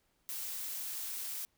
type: noise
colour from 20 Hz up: blue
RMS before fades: -40 dBFS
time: 0.29-1.45 s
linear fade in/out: 0 ms
effects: pink hiss -75 dBFS RMS until 1.57 s